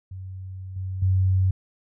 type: tone with level steps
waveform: sine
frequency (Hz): 94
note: F#2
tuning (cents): +28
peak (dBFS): -33 / -27 / -17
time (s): 0.11-1.51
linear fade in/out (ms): 5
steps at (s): 0.76 / 1.02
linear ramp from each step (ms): 5
effects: none